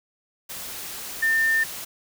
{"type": "tone in noise", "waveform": "sine", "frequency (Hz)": 1800, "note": "A6", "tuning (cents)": 39, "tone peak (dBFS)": -18, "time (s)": [1.22, 1.64], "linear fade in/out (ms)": 10, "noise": "white", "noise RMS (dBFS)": -35, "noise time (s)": [0.49, 1.85], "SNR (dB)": 14, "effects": []}